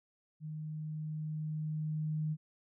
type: tone with level ramp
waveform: sine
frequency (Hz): 154.5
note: D#3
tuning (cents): -12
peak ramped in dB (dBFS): -39 to -31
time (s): 0.4-2.37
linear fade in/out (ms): 50
effects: none